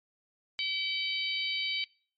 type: harmonic tone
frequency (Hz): 766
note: G5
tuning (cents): -40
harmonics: 3 / 4 / 5 / 6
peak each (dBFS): -34 / -34 / -37 / -37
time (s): 0.59-1.84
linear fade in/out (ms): 0
effects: noise-tail reverb RT60 0.5 s tail -26 dB re dry + MP3 32 kbps